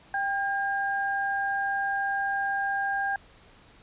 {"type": "tone pair together", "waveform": "sine", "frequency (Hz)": [790, 1614.1], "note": ["G5", "G#6"], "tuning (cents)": [13, -50], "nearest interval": "octave", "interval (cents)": 1237, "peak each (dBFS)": -28, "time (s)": [0.14, 3.16], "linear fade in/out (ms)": 2, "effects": ["pink hiss -55 dBFS RMS until 3.82 s", "resampled to 8000 Hz"]}